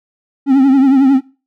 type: tone with vibrato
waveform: triangle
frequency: 269.6 Hz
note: C#4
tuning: 48 cents flat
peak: -4 dBFS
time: 0.46-1.21 s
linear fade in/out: 50 ms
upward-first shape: triangle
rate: 11 Hz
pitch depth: 90 cents each way
effects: noise-tail reverb RT60 0.3 s tail -18 dB re dry